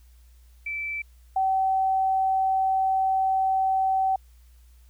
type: tone pair in turn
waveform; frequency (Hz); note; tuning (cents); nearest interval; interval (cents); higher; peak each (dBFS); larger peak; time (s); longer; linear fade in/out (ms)
sine; 2323 / 765; D7 / G5; -20 / -42; octave + perfect fifth; 1922; first; -28 / -20; second; 0.66-1.02 / 1.36-4.16; second; 5
effects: added 60 Hz sine -50 dBFS peak until 4.89 s + white hiss -65 dBFS RMS until 4.89 s